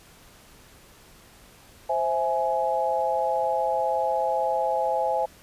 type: chord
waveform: sine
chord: C augmented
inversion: none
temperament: equal with one note detuned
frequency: 523.3 / 659.3 / 837.4 Hz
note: C5 / E5 / G#5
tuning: 0 / 0 / +14 cents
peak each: -27 / -27 / -25 dBFS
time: 1.89-5.26 s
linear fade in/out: 10 ms
effects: pink hiss -52 dBFS RMS until 5.42 s + resampled to 32000 Hz